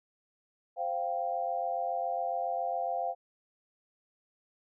sine chord, C suspended fourth, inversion none, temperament just, 523.3 / 697.7 / 784.9 Hz, C5 / F5 / G5, 0 / -2 / +2 cents, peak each -37 / -32 / -35 dBFS, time 0.76-3.15 s, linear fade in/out 50 ms, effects none

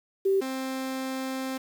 sine / sawtooth tone pair in turn, 388.3 / 263.1 Hz, G4 / C4, -16 / +10 cents, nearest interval perfect fifth, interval 674 cents, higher first, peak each -20 / -26 dBFS, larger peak first, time 0.25-0.41 / 0.41-1.58 s, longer second, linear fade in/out 10 ms, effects 8-bit

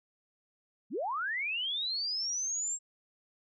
sine linear sweep, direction up, 161.5 to 7600 Hz, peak -31 dBFS, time 0.9-2.79 s, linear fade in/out 50 ms, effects none

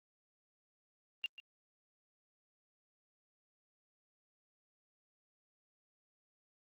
sine tone with echo, 2794 Hz, F7, in tune, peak -33 dBFS, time 1.24-1.26 s, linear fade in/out 0 ms, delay 140 ms, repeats 1, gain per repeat -15 dB, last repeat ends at 1.4 s, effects Opus 32 kbps

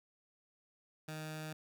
15% pulse tone with notch filter, 155.56 Hz, D#3, in tune, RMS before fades -44 dBFS, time 1.08-1.53 s, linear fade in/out 5 ms, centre 390 Hz, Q 1.1, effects none

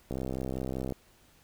click train, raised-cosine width 2 ms, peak -21 dBFS, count 54, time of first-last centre 0.11-0.923 s, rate 65.2 Hz, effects pink hiss -62 dBFS RMS until 1.43 s

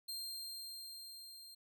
sawtooth tone with level ramp, 4186 Hz, C8, in tune, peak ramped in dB -38 to -50 dBFS, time 0.08-1.55 s, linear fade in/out 10 ms, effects none

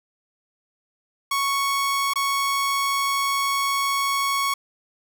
sawtooth tone with dropouts, 1108.7 Hz, C#6, in tune, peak -17 dBFS, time 1.31-4.54 s, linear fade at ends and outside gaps 5 ms, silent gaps 2.136-2.157 s, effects none

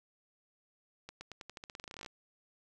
accelerating click train, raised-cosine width 0.2 ms, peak -28 dBFS, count 20, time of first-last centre 1.09-2.062 s, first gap 120 ms, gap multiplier 0.89, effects none

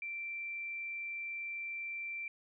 sine tone, 2349 Hz, D7, in tune, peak -38 dBFS, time 0.02-2.28 s, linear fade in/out 2 ms, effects none

